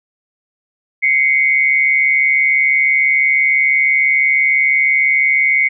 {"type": "tone pair together", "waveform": "sine", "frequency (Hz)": [2077, 2217], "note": ["C7", "C#7"], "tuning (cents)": [-13, 0], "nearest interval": "minor second", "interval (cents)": 113, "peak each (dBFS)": -13, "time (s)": [1.02, 5.69], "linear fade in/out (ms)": 20, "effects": []}